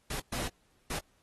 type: noise bursts at uneven times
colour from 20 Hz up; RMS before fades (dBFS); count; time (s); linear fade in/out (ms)
pink; -36; 3; 0.1-0.2 / 0.32-0.48 / 0.9-0.99; 5
effects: pink hiss -70 dBFS RMS until 1.22 s + AAC 32 kbps